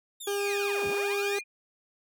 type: linear two-way sweep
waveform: 15% pulse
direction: down then up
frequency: 3729 to 61.74 to 2143 Hz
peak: -32 dBFS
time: 0.2-1.41 s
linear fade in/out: 10 ms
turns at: 0.87 s
type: tone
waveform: 40% pulse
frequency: 403.6 Hz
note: G#4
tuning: 49 cents flat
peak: -27 dBFS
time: 0.27-1.39 s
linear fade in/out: 5 ms
type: tone with pitch glide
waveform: sine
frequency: 2470 to 2435 Hz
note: D#7 to D#7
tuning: -13 to -38 cents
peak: -33 dBFS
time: 0.38-1.44 s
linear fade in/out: 50 ms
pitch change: -25 cents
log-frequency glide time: 0.71-1.11 s
effects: none